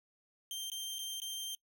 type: tone with dropouts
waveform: sawtooth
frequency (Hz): 3155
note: G7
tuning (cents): +10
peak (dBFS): -35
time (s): 0.51-1.55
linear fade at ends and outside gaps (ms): 1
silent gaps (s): 0.7-0.717 / 0.985-0.99 / 1.201-1.218
effects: noise-tail reverb RT60 0.1 s tail -23 dB re dry